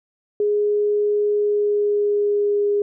sine tone with pitch glide, 415.3 to 409.6 Hz, G#4 to G#4, 0 to -24 cents, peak -16 dBFS, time 0.4-2.82 s, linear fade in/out 2 ms, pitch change -24 cents, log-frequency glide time 1.33-2.69 s, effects none

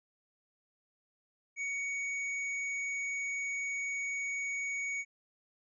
sine tone with hard clipping, 2238 Hz, C#7, 16 cents sharp, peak -35 dBFS, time 1.56-5.05 s, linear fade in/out 50 ms, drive 8 dB, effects resampled to 22050 Hz

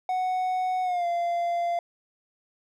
triangle tone with pitch glide, 740 to 690.4 Hz, F#5 to F5, 0 to -20 cents, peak -22 dBFS, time 0.09-1.79 s, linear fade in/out 2 ms, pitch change -120 cents, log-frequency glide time 0.83-1.06 s, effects none

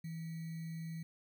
sine tone with sample-and-hold, 163.4 Hz, E3, 15 cents flat, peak -40 dBFS, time 0.04-1.03 s, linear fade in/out 5 ms, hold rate 2100 Hz, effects none

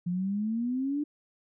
sine exponential sweep, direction up, 172.3 to 300 Hz, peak -27 dBFS, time 0.06-1.04 s, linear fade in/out 10 ms, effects none

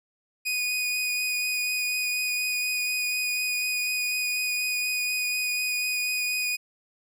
sawtooth tone with vibrato, 2478 Hz, D#7, 8 cents flat, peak -22 dBFS, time 0.45-6.57 s, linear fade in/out 20 ms, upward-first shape triangle, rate 4.1 Hz, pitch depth 12 cents each way, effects none

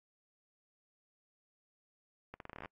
accelerating click train, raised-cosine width 0.5 ms, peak -30 dBFS, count 12, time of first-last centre 2.34-2.658 s, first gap 62 ms, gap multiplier 0.83, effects noise-tail reverb RT60 0.1 s tail -25 dB re dry + AAC 48 kbps

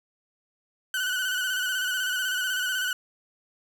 30% pulse tone with vibrato, 1497 Hz, F#6, 20 cents sharp, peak -23 dBFS, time 0.94-2.93 s, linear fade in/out 2 ms, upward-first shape square, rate 16 Hz, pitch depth 38 cents each way, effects 9-bit

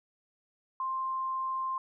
sine tone, 1051 Hz, C6, 7 cents sharp, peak -30 dBFS, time 0.8-1.78 s, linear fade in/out 2 ms, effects none

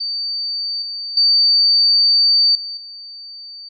sine tone with level steps, 4599 Hz, D8, 37 cents flat, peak -20 / -24 / -10 / -25 / -32 dBFS, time 0-3.69 s, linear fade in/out 10 ms, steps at 0.82 / 1.17 / 2.55 / 2.77 s, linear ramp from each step 2 ms, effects none

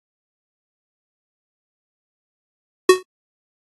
square tone with exponential decay, 370 Hz, F#4, in tune, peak -4 dBFS, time 2.89-3.03 s, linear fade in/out 5 ms, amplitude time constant 29 ms, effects AAC 32 kbps

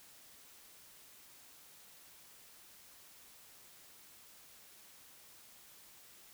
silence, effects white hiss -59 dBFS RMS until 6.33 s

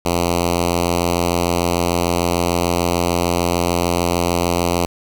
5% pulse tone with notch filter, 86.7 Hz, F2, 12 cents flat, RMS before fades -18 dBFS, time 0.05-4.86 s, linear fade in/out 5 ms, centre 1600 Hz, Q 1.3, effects none

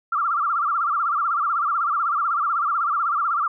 sine tone with vibrato, 1262 Hz, D#6, 24 cents sharp, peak -19 dBFS, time 0.12-3.48 s, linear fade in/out 5 ms, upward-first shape sine, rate 16 Hz, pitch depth 170 cents each way, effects none

